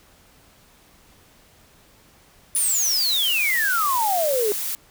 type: exponential sweep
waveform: sine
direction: down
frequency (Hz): 10030 to 400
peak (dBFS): -19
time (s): 2.55-4.52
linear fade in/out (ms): 0
type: noise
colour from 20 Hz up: blue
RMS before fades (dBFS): -27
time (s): 2.56-4.75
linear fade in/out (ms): 0
effects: pink hiss -54 dBFS RMS until 4.9 s